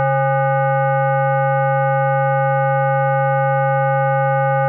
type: tone with frequency modulation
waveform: sine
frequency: 138.59 Hz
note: C#3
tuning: in tune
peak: -13 dBFS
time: 0-4.68 s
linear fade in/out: 0 ms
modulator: 679 Hz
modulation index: 1.5
effects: none